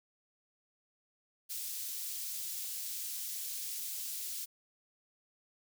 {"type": "high-pass noise", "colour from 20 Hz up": "white", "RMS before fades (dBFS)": -40, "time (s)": [1.49, 4.46], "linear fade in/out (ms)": 20, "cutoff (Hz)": 4200, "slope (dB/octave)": 12, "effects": []}